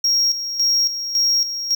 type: tone with tremolo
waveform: triangle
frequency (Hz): 5590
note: F8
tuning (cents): +1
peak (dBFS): -13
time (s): 0.04-1.75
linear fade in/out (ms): 5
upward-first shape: square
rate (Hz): 1.8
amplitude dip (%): 65
effects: none